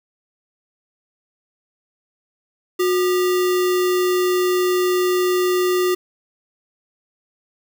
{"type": "tone with sample-and-hold", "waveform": "sine", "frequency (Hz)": 363.4, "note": "F#4", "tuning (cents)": -31, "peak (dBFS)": -15, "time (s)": [2.79, 5.95], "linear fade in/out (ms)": 10, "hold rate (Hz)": 1575, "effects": []}